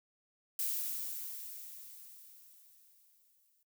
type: noise with exponential decay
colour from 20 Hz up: violet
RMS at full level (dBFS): -34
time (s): 0.59-3.63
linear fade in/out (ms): 2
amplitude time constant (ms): 660
effects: noise-tail reverb RT60 0.1 s tail -19 dB re dry